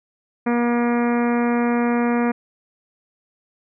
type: harmonic tone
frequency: 238.7 Hz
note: A#3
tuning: 41 cents sharp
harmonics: 1 / 2 / 3 / 4 / 5 / 6 / 7 / 8 / 9 / 10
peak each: -18 / -24 / -28 / -30 / -32 / -34 / -35 / -36 / -37 / -38 dBFS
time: 0.46-2.32 s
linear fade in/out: 10 ms
effects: none